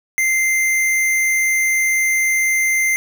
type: tone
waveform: square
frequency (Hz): 2086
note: C7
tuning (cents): -6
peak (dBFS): -15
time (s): 0.18-2.96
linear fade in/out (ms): 0
effects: none